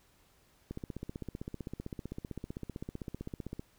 click train, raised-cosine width 3 ms, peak -26 dBFS, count 46, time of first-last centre 0.71-3.595 s, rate 15.6 Hz, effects pink hiss -67 dBFS RMS until 3.78 s

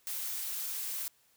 blue noise, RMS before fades -37 dBFS, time 0.07-1.08 s, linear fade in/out 0 ms, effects white hiss -68 dBFS RMS until 1.36 s

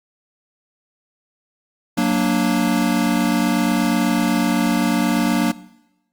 square chord, Gb augmented, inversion none, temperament equal, 185 / 233.1 / 293.7 Hz, Gb3 / Bb3 / D4, 0 / 0 / 0 cents, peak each -22 / -20 / -21 dBFS, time 1.97-5.52 s, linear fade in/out 10 ms, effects noise-tail reverb RT60 0.9 s tail -19 dB re dry + Opus 48 kbps

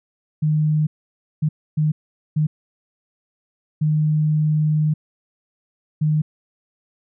sine tone bursts at uneven times, 153.2 Hz, D#3, 27 cents flat, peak -15 dBFS, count 6, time 0.42-0.87 / 1.42-1.49 / 1.77-1.92 / 2.36-2.47 / 3.81-4.94 / 6.01-6.22 s, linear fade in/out 10 ms, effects none

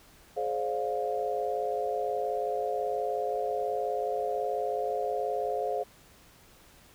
sine chord, D half-diminished seventh, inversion second, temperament just, 422.9 / 528.6 / 587.3 / 704.8 Hz, Ab4 / C5 / D5 / F5, +31 / +18 / 0 / +16 cents, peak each -33 / -33 / -38 / -32 dBFS, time 0.36-5.84 s, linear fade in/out 20 ms, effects pink hiss -57 dBFS RMS until 6.94 s

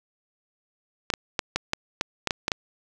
clicks, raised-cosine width 0.2 ms, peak -6 dBFS, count 10, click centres 1.102 / 1.138 / 1.392 / 1.56 / 1.734 / 2.011 / 2.273 / 2.308 / 2.481 / 2.518 s, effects none

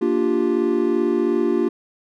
triangle chord, G minor seventh, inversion first, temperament equal, 233.1 / 293.7 / 349.2 / 392 Hz, Bb3 / D4 / F4 / G4, 0 / 0 / 0 / 0 cents, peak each -22 / -22 / -18 / -21 dBFS, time 0.01-1.69 s, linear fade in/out 10 ms, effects none

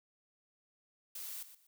blue noise with echo, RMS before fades -44 dBFS, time 1.15-1.43 s, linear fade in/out 5 ms, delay 120 ms, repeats 2, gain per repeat -12 dB, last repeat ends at 1.67 s, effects none

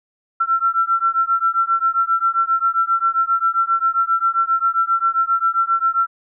sine beating tone pair, 1347 / 1354.5 Hz, E6 / E6, +37 / +47 cents, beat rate 7.5 Hz, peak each -18 dBFS, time 0.4-6.07 s, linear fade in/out 10 ms, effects none

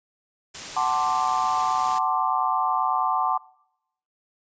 white noise, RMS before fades -35 dBFS, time 0.54-1.99 s, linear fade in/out 10 ms
sine chord, D dominant seventh, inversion first, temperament equal with one note detuned, 749.9 / 880 / 1046.5 / 1174.7 Hz, F#5 / A5 / C6 / D6, +23 / 0 / 0 / 0 cents, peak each -26 dBFS, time 0.76-3.38 s, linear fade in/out 10 ms
effects noise-tail reverb RT60 0.8 s tail -23 dB re dry + resampled to 16000 Hz

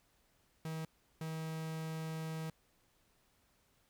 45% pulse tone bursts at uneven times, 159.7 Hz, D#3, 45 cents sharp, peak -39 dBFS, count 2, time 0.65-0.85 / 1.21-2.5 s, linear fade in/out 2 ms, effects pink hiss -73 dBFS RMS until 3.89 s

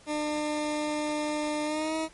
20% pulse tone with pitch glide, 300.7 to 318.2 Hz, D4 to D#4, +41 to +39 cents, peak -23 dBFS, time 0.06-2.09 s, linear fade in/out 50 ms, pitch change +98 cents, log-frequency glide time 1.64-1.96 s, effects pink hiss -55 dBFS RMS until 2.13 s + MP3 48 kbps

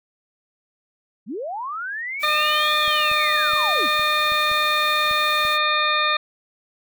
sine linear two-way sweep, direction up then down, 164.81 to 3571 to 164.81 Hz, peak -26 dBFS, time 1.26-3.89 s, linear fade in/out 50 ms, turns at 2.78 s
white noise, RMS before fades -37 dBFS, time 2.19-5.59 s, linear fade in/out 50 ms
harmonic tone, 606 Hz, D#5, 46 cents flat, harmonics 1 / 2 / 3 / 4 / 6 / 7, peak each -29 / -21 / -25 / -25 / -24 / -31 dBFS, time 2.23-6.17 s, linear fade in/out 5 ms
clicks, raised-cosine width 5 ms, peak -28 dBFS, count 8, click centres 2.879 / 3.115 / 3.535 / 3.995 / 4.32 / 4.515 / 5.112 / 5.451 s
effects none

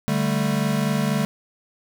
square chord, D suspended fourth, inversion none, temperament equal, 146.83 / 196 / 220 Hz, D3 / G3 / A3, 0 / 0 / 0 cents, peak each -25 dBFS, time 0.08-1.25 s, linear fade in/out 0 ms, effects none

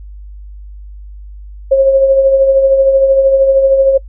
sine tone with tremolo, 540 Hz, C#5, 45 cents flat, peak -3 dBFS, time 1.71-3.98 s, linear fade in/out 10 ms, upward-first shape triangle, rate 13 Hz, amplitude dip 50%, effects noise-tail reverb RT60 0.1 s tail -25 dB re dry + added 50 Hz sine -28 dBFS peak until 4.08 s

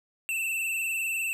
square tone with vibrato, 2663 Hz, E7, 17 cents sharp, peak -28 dBFS, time 0.29-1.33 s, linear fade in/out 0 ms, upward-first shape triangle, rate 20 Hz, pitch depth 67 cents each way, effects none

